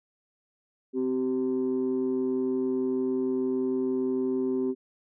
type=tone pair together; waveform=sine; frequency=259.4 / 385.9 Hz; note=C4 / G4; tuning=-15 / -27 cents; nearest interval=perfect fifth; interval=688 cents; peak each=-26 dBFS; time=0.93-4.75 s; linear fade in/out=50 ms; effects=tanh soft clip ceiling -20 dBFS